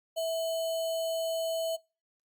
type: tone with sample-and-hold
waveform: sine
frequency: 655 Hz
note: E5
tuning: 11 cents flat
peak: -28 dBFS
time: 0.16-1.77 s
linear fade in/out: 20 ms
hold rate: 3675 Hz
effects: noise-tail reverb RT60 0.3 s tail -24 dB re dry + Opus 48 kbps